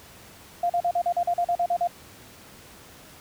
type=tone bursts; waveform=sine; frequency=698.5 Hz; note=F5; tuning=in tune; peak=-20 dBFS; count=12; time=0.63-1.874 s; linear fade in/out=5 ms; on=67 ms; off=40 ms; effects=pink hiss -48 dBFS RMS until 3.2 s + high-pass 60 Hz 12 dB/octave